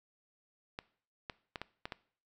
clicks, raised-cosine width 0.3 ms, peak -23 dBFS, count 6, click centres 0.789 / 1.298 / 1.558 / 1.616 / 1.855 / 1.922 s, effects noise-tail reverb RT60 0.5 s tail -20 dB re dry

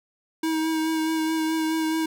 square tone with vibrato, 318.8 Hz, D#4, 42 cents sharp, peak -23 dBFS, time 0.43-2.06 s, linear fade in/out 5 ms, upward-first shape sine, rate 4.7 Hz, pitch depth 18 cents each way, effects none

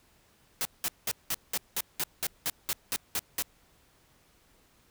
white noise bursts, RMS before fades -30 dBFS, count 13, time 0.61-3.423 s, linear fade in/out 0 ms, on 41 ms, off 190 ms, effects pink hiss -64 dBFS RMS until 4.9 s

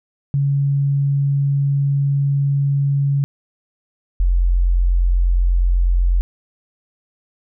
sine tone pair in turn, 140.1 / 44.13 Hz, C#3 / F1, +19 / +19 cents, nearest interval octave + minor sixth, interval 2000 cents, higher first, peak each -14 / -12 dBFS, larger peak second, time 0.34-3.24 / 4.2-6.21 s, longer first, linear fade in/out 0 ms, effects none

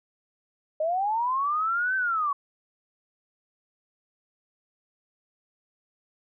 sine linear two-way sweep, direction up then down, 606 to 1555 to 1104 Hz, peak -23 dBFS, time 0.8-2.33 s, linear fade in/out 5 ms, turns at 1.96 s, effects none

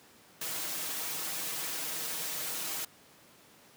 white noise with comb filter, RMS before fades -36 dBFS, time 0.41-2.85 s, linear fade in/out 5 ms, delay 6.3 ms, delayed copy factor +0.95, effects pink hiss -58 dBFS RMS until 3.76 s + high-pass 150 Hz 12 dB/octave

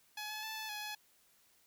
10% pulse tone with pitch steps, 845 / 856 / 876 / 871 / 840 / 845 Hz, G#5 / A5 / A5 / A5 / G#5 / G#5, +30 / -48 / -8 / -18 / +19 / +30 cents, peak -32 dBFS, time 0.17-0.95 s, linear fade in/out 5 ms, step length 130 ms, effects white hiss -69 dBFS RMS until 1.66 s

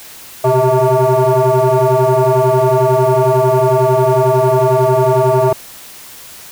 sine tone with frequency modulation, 123.47 Hz, B2, in tune, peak -7 dBFS, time 0.44-5.53 s, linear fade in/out 5 ms, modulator 258 Hz, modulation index 3.1, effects tanh soft clip ceiling -5 dBFS + white hiss -35 dBFS RMS until 6.51 s

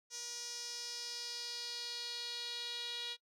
sawtooth tone with band-pass filter sweep, 478.6 Hz, A#4, 46 cents sharp, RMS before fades -43 dBFS, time 0.1-3.17 s, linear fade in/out 50 ms, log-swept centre 5900 to 3700 Hz, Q 4.4, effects noise-tail reverb RT60 0.1 s tail -20 dB re dry

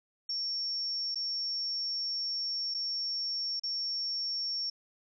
sine tone with dropouts, 5480 Hz, F8, 34 cents flat, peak -31 dBFS, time 0.29-4.7 s, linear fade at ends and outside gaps 5 ms, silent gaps 1.147-1.156 / 2.741-2.745 / 3.597-3.635 s, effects none

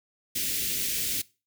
white band-stop noise, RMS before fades -29 dBFS, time 0.35-1.22 s, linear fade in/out 10 ms, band 420 to 2100 Hz, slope 24 dB/octave, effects noise-tail reverb RT60 0.3 s tail -21 dB re dry

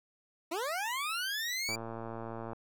20% pulse linear sweep, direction up, 306.6 to 2365 Hz, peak -28 dBFS, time 0.51-1.76 s, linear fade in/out 10 ms
click train, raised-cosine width 1 ms, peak -27 dBFS, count 97, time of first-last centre 1.69-2.532 s, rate 114 Hz
effects none

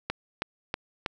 click train, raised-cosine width 0.3 ms, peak -12 dBFS, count 4, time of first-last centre 0.1-1.062 s, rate 3.12 Hz, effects none

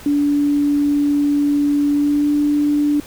sine tone with pitch glide, 289 to 293 Hz, D4 to D4, -28 to -4 cents, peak -13 dBFS, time 0.06-3 s, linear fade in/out 2 ms, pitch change +24 cents, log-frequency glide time 1.93-2.31 s, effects pink hiss -39 dBFS RMS until 3.06 s

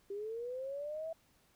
sine linear sweep, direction up, 392 to 659.3 Hz, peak -38 dBFS, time 0.1-1.13 s, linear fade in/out 5 ms, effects pink hiss -70 dBFS RMS until 1.55 s

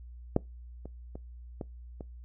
clicks, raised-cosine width 2 ms, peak -10 / -29 / -28 / -22 / -27 dBFS, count 5, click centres 0.364 / 0.856 / 1.155 / 1.612 / 2.008 s, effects noise-tail reverb RT60 0.2 s tail -23 dB re dry + added 60 Hz sine -44 dBFS peak until 2.24 s

